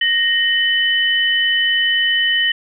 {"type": "tone pair together", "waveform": "sine", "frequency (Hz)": [1864.7, 3008], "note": ["A#6", "F#7"], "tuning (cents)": [0, 28], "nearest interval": "minor sixth", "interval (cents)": 828, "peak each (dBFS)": -16, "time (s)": [0.01, 2.52], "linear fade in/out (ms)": 5, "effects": []}